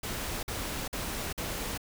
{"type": "noise bursts", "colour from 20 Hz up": "pink", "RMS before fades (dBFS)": -35, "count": 4, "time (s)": [0.03, 1.777], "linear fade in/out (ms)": 5, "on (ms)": 400, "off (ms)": 49, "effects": []}